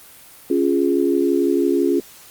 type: chord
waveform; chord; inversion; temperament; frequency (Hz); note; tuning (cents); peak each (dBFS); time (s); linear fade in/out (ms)
sine; Db major; none; equal; 277.2 / 349.2 / 415.3; Db4 / F4 / Ab4; 0 / 0 / 0; -19 / -18 / -21; 0.5-2; 5
effects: white hiss -44 dBFS RMS until 2.3 s + Opus 32 kbps